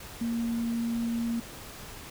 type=tone in noise; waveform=sine; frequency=232.5 Hz; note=A#3; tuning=4 cents flat; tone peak=-27 dBFS; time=0.21-1.4 s; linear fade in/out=5 ms; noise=pink; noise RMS=-44 dBFS; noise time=0-2.1 s; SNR=+14 dB; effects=none